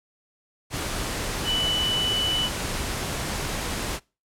sine tone in noise, 2977 Hz, F#7, 10 cents sharp, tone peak -23 dBFS, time 1.44-2.5 s, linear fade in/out 50 ms, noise pink, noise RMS -29 dBFS, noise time 0.7-4 s, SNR +3 dB, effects noise-tail reverb RT60 0.3 s tail -24 dB re dry + low-pass 11000 Hz 12 dB/octave

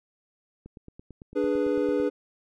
click train, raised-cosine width 3 ms, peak -31 dBFS, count 13, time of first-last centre 0.66-2.001 s, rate 8.95 Hz
triangle chord, G# diminished, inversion second, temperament equal, 293.7 / 415.3 / 493.9 Hz, D4 / G#4 / B4, 0 / 0 / 0 cents, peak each -25 dBFS, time 1.35-2.1 s, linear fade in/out 20 ms
effects none

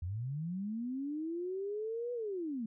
sine linear two-way sweep, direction up then down, 80.8 to 491.9 to 212.7 Hz, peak -35 dBFS, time 0.02-2.66 s, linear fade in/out 5 ms, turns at 2.13 s, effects none

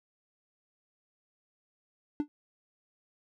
triangle tone with exponential decay, 294.9 Hz, D4, 7 cents sharp, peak -21 dBFS, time 2.2-2.28 s, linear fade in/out 0 ms, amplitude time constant 16 ms, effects none

